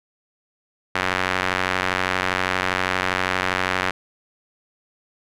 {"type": "tone with band-pass filter", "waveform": "sawtooth", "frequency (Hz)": 92.5, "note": "F#2", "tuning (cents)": 0, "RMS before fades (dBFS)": -23, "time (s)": [0.95, 3.91], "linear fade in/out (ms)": 5, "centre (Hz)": 1800, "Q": 1.2, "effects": []}